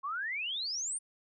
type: exponential sweep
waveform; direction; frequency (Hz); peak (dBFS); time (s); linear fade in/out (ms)
sine; up; 1059 to 9397; -33; 0.03-0.99; 20
effects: none